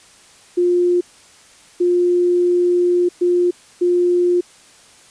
sine tone bursts at uneven times, 353.7 Hz, F4, 22 cents sharp, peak -12 dBFS, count 4, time 0.57-1.01 / 1.8-3.09 / 3.21-3.51 / 3.81-4.41 s, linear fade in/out 10 ms, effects white hiss -47 dBFS RMS until 5.1 s + resampled to 22050 Hz

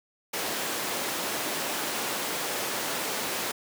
pink high-pass noise, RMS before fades -31 dBFS, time 0.33-3.52 s, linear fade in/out 10 ms, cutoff 330 Hz, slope 12 dB/octave, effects none

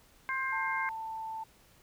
harmonic tone, 529 Hz, C5, 19 cents sharp, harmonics 2 / 3 / 4, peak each -35 / -35 / -35 dBFS, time 0.29-0.89 s, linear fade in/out 0 ms
sine tone with pitch glide, 892 to 886.4 Hz, A5 to A5, +23 to +13 cents, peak -36 dBFS, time 0.52-1.44 s, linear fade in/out 10 ms, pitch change -10 cents, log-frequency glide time 0.84-1.27 s
effects pink hiss -62 dBFS RMS until 1.82 s

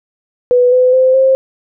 sine tone with pitch steps, 493.9 / 505.4 / 517.3 / 529.3 Hz, B4 / B4 / C5 / C5, 0 / +40 / -20 / +20 cents, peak -6 dBFS, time 0.51-1.35 s, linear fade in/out 0 ms, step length 210 ms, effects none

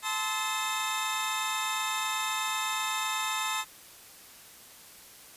25% pulse tone cluster, 872 / 1041 / 1294 / 3632 Hz, A5 / C6 / E6 / A#7, -16 / -9 / -32 / -46 cents, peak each -31 dBFS, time 0.02-3.65 s, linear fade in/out 50 ms, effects white hiss -51 dBFS RMS until 5.36 s + resampled to 32000 Hz

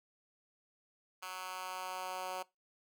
10% pulse tone with high-pass filter sweep, 185 Hz, F#3, in tune, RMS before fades -42 dBFS, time 1.22-2.43 s, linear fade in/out 10 ms, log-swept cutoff 1300 to 620 Hz, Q 1.3, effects noise-tail reverb RT60 0.2 s tail -21 dB re dry

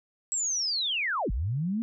sine linear two-way sweep, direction down then up, 7800 to 41.2 to 234.9 Hz, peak -26 dBFS, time 0.32-1.82 s, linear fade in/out 0 ms, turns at 1.31 s, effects none

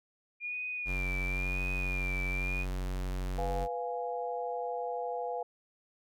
sine tone with vibrato, 2409 Hz, D7, 43 cents sharp, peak -34 dBFS, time 0.4-2.66 s, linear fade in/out 50 ms, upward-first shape sine, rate 0.96 Hz, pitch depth 59 cents each way
square tone, 46.25 Hz, F#1, in tune, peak -33 dBFS, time 0.85-3.68 s, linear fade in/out 50 ms
sine chord, F diminished, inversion second, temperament equal, 493.9 / 698.5 / 830.6 Hz, Cb5 / F5 / Ab5, 0 / 0 / 0 cents, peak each -36 / -37 / -39 dBFS, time 3.38-5.43 s, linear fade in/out 5 ms
effects none

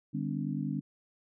harmonic tone with a mistuned harmonic, 50 Hz, G1, 35 cents sharp, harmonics 3 / 4 / 5 / 6, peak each -35 / -36 / -37 / -38 dBFS, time 0.13-0.81 s, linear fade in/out 20 ms, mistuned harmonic 6, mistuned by -71 cents, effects none

